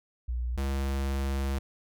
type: tone pair in turn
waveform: sine / square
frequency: 60.4 / 68.13 Hz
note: B1 / C#2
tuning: -38 / -29 cents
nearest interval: major second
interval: 209 cents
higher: second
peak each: -28 dBFS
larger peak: neither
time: 0.28-0.57 / 0.57-1.59 s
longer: second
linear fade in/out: 10 ms
effects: none